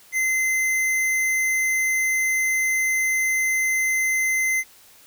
square tone, 2064 Hz, C7, 24 cents flat, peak -20 dBFS, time 0.12-4.64 s, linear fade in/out 50 ms, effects white hiss -51 dBFS RMS until 5.06 s

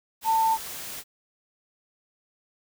sine tone in noise, 894 Hz, A5, 27 cents sharp, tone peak -19 dBFS, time 0.24-0.58 s, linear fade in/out 50 ms, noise white, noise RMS -37 dBFS, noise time 0.21-1.04 s, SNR +15 dB, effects none

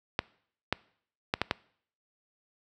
clicks, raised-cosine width 0.3 ms, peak -9 dBFS, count 5, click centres 0.191 / 0.726 / 1.339 / 1.416 / 1.511 s, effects noise-tail reverb RT60 0.6 s tail -23 dB re dry + high-pass 60 Hz 12 dB/octave

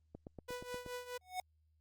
click train, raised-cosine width 2 ms, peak -34 dBFS, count 7, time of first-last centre 0.15-0.863 s, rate 8.42 Hz
sawtooth tone with tremolo, 493.9 Hz, B4, in tune, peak -36 dBFS, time 0.48-1.18 s, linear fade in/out 10 ms, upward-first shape triangle, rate 4.8 Hz, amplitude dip 80%
square tone with exponential growth, 736 Hz, F#5, 9 cents flat, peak -35 dBFS, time 1.21-1.4 s, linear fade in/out 2 ms, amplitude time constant 41 ms
effects added 78 Hz sine -70 dBFS peak until 1.8 s + Opus 32 kbps

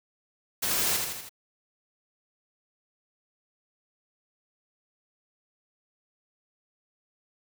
white noise with echo, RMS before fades -28 dBFS, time 0.62-0.97 s, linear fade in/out 10 ms, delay 81 ms, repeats 4, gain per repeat -4 dB, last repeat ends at 1.294 s, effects none

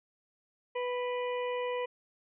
harmonic tone with a mistuned harmonic, 493.9 Hz, B4, in tune, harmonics 1 / 2 / 4 / 5 / 6, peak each -32 / -38 / -44 / -46 / -48 dBFS, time 0.75-1.86 s, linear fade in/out 10 ms, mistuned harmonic 5, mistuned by -25 cents, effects none

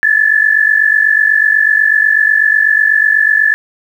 sine tone pair together, 1711.9 / 1760 Hz, A6 / A6, -48 / 0 cents, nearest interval unison, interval 48 cents, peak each -10 dBFS, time 0.03-3.54 s, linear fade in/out 0 ms, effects 7-bit

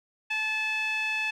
sawtooth tone with band-pass filter, 867 Hz, A5, 26 cents flat, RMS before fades -29 dBFS, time 0.3-1.31 s, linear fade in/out 10 ms, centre 2400 Hz, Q 5.9, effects none

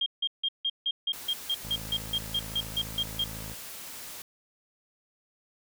sine tone bursts, 3217 Hz, G7, 44 cents sharp, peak -25 dBFS, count 16, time 0.01-3.242 s, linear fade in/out 5 ms, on 52 ms, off 160 ms
white noise, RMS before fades -42 dBFS, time 1.13-4.22 s, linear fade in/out 2 ms
15% pulse tone, 54.1 Hz, A1, 29 cents flat, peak -33 dBFS, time 1.63-3.54 s, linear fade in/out 10 ms
effects none

